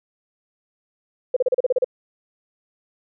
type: tone bursts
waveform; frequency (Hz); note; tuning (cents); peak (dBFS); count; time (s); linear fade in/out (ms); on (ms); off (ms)
sine; 507; B4; +45; -14; 9; 1.34-1.845; 5; 25; 35
effects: none